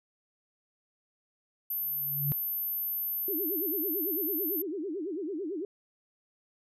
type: tone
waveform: sine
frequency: 13080 Hz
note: G#9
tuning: 28 cents flat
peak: -30 dBFS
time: 1.7-4.62 s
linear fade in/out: 5 ms
type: tone with exponential growth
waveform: sine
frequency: 143.4 Hz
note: D3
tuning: 41 cents flat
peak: -25 dBFS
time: 1.81-2.32 s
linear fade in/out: 0 ms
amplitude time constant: 110 ms
type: tone with vibrato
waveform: sine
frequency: 349.2 Hz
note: F4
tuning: in tune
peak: -32 dBFS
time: 3.28-5.65 s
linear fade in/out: 2 ms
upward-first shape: sine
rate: 9 Hz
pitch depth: 280 cents each way
effects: none